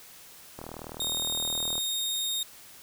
click train, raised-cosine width 1 ms, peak -25 dBFS, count 48, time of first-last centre 0.59-1.78 s, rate 39.5 Hz
sawtooth tone, 3703 Hz, A#7, 12 cents flat, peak -25 dBFS, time 1-2.43 s, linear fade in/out 2 ms
effects white hiss -50 dBFS RMS until 2.82 s

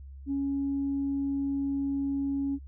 sine tone, 277.2 Hz, C#4, in tune, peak -26 dBFS, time 0.26-2.59 s, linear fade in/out 50 ms, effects tanh soft clip ceiling -22 dBFS + added 68 Hz sine -42 dBFS peak until 2.67 s

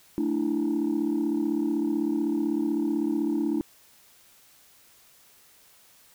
sine chord, A suspended fourth, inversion none, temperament equal, 220 / 293.7 / 329.6 Hz, A3 / D4 / E4, 0 / 0 / 0 cents, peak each -29 / -25 / -26 dBFS, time 0.18-3.61 s, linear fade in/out 0 ms, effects tanh soft clip ceiling -19 dBFS + white hiss -57 dBFS RMS until 6.14 s

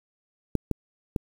clicks, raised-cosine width 3 ms, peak -10 / -12 / -12 dBFS, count 3, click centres 0.553 / 0.713 / 1.162 s, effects 7-bit

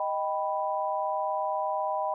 sine chord, Eb augmented, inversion none, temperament equal, 622.3 / 784 / 987.8 Hz, Eb5 / G5 / B5, 0 / 0 / 0 cents, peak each -31 dBFS, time 0-2.14 s, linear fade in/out 2 ms, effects none

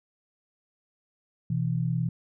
sine tone pair together, 125.8 / 164.89 Hz, B2 / E3, +32 / +1 cents, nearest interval perfect fourth, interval 469 cents, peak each -27 dBFS, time 1.5-2.09 s, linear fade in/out 5 ms, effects none

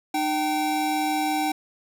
square tone pair together, 304.3 / 775 Hz, D#4 / G5, -38 / -20 cents, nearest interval octave + major third, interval 1618 cents, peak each -27 / -25 dBFS, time 0.14-1.52 s, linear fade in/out 5 ms, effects none

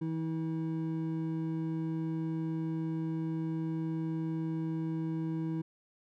triangle tone pair together, 161.86 / 321.3 Hz, E3 / E4, -31 / -44 cents, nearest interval octave, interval 1187 cents, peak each -32 / -33 dBFS, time 0.01-5.62 s, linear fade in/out 10 ms, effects none

